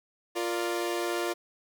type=chord; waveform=sawtooth; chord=Bb major; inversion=second; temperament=equal; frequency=349.2 / 466.2 / 587.3 Hz; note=F4 / Bb4 / D5; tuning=0 / 0 / 0 cents; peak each=-26 / -32 / -32 dBFS; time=0.35-1.34 s; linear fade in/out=20 ms; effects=none